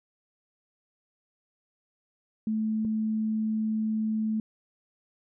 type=tone pair in turn; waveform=sine; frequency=218.1 / 218.1 Hz; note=A3 / A3; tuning=-15 / -15 cents; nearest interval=unison; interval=0 cents; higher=neither; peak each=-25 dBFS; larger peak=neither; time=2.47-2.85 / 2.85-4.4 s; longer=second; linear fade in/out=2 ms; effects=none